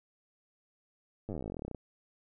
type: slowing click train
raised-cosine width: 2 ms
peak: -26 dBFS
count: 25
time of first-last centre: 1.29-1.747 s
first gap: 9 ms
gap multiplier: 1.06
effects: none